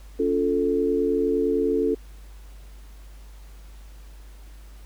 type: chord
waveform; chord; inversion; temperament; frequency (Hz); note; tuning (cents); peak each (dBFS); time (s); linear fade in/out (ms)
sine; Db augmented; none; equal with one note detuned; 280.4 / 349.2 / 440; Db4 / F4 / A4; +20 / 0 / 0; -25 / -26 / -22; 0.19-1.95; 10
effects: added 50 Hz sine -41 dBFS peak until 4.85 s + pink hiss -55 dBFS RMS until 4.85 s